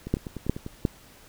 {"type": "two click trains", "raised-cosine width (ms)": 3, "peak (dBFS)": [-21, -9], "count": [7, 3], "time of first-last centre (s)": [[0.07, 0.664], [0.14, 0.852]], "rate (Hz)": [10.1, 2.81], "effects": ["pink hiss -52 dBFS RMS until 1.28 s"]}